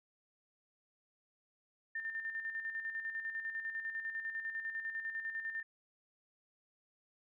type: tone with tremolo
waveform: sine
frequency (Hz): 1800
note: A6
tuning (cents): +39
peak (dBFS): -36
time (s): 1.95-5.63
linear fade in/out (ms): 5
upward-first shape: square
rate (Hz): 10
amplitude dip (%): 50
effects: none